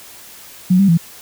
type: tone with pitch steps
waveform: sine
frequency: 183.2 / 197.1 / 167.4 Hz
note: F#3 / G3 / E3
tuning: -17 / +10 / +27 cents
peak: -8 dBFS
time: 0.7-0.976 s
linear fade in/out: 10 ms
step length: 92 ms
effects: white hiss -39 dBFS RMS until 1.21 s